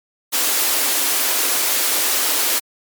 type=high-pass noise; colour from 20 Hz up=white; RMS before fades=-18 dBFS; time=0.32-2.6 s; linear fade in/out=20 ms; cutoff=250 Hz; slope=96 dB/octave; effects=MP3 96 kbps